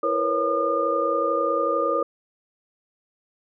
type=tone cluster; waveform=sine; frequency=331.4 / 466.3 / 497.4 / 551 / 1213 Hz; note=E4 / A#4 / B4 / C#5 / D#6; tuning=+9 / +1 / +12 / -11 / -44 cents; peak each=-30 / -27 / -29 / -25 / -24 dBFS; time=0.03-2.03 s; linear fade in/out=5 ms; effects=none